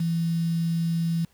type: tone with quantisation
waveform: sine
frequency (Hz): 166.8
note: E3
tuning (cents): +21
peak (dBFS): -22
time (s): 0-1.25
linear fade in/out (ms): 5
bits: 7
effects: pink hiss -63 dBFS RMS until 1.33 s